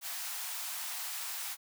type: high-pass noise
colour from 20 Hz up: white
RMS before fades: -39 dBFS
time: 0.01-1.57 s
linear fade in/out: 50 ms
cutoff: 680 Hz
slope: 48 dB/octave
effects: none